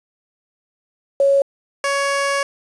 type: tone pair in turn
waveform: sine / 15% pulse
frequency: 554.4 / 558.6 Hz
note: C#5 / C#5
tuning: 0 / +13 cents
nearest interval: unison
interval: 13 cents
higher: second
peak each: -11 dBFS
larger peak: neither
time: 1.2-1.42 / 1.84-2.43 s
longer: second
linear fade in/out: 2 ms
effects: resampled to 22050 Hz + 7-bit